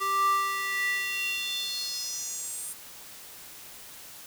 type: tone with high-pass filter sweep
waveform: square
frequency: 392 Hz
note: G4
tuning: in tune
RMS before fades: -30 dBFS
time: 0-2.74 s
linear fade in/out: 20 ms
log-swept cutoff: 920 to 9600 Hz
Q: 5.2
effects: white hiss -46 dBFS RMS until 4.26 s